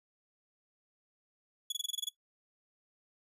sawtooth tone bursts, 3391 Hz, G#7, 35 cents sharp, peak -29 dBFS, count 9, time 1.7-2.09 s, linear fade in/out 5 ms, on 22 ms, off 24 ms, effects noise-tail reverb RT60 0.1 s tail -17 dB re dry + resampled to 32000 Hz

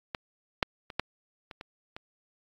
clicks, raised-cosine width 0.3 ms, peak -16 / -7 / -25 / -10 / -26 / -25 / -24 dBFS, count 7, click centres 0.148 / 0.628 / 0.902 / 0.996 / 1.512 / 1.611 / 1.965 s, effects AAC 48 kbps

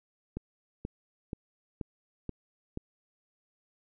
click train, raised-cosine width 3 ms, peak -22 dBFS, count 6, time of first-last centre 0.37-2.774 s, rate 2.08 Hz, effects none

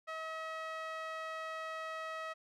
sawtooth tone with band-pass filter, 640 Hz, D#5, 49 cents sharp, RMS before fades -42 dBFS, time 0.07-2.34 s, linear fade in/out 20 ms, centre 1500 Hz, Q 1.3, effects none

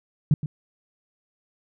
sine tone with echo, 149.5 Hz, D3, 31 cents sharp, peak -13 dBFS, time 0.31-0.34 s, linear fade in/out 2 ms, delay 120 ms, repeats 1, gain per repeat -12 dB, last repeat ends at 0.46 s, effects none

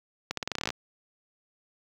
accelerating click train, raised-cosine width 0.2 ms, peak -12 dBFS, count 13, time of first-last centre 0.31-0.703 s, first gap 63 ms, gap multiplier 0.87, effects high-pass 80 Hz 12 dB/octave + 9-bit

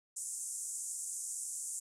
pink band-pass noise, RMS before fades -41 dBFS, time 0.16-1.8 s, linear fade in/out 10 ms, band 6900 to 9800 Hz, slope 48 dB/octave, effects none

